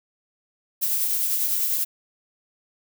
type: noise with tremolo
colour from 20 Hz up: violet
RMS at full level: -22 dBFS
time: 0.81-1.85 s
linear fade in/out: 20 ms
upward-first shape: triangle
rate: 10 Hz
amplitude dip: 35%
effects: none